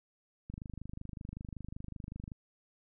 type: click train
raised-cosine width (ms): 5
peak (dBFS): -30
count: 47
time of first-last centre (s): 0.5-2.318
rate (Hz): 25.3
effects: none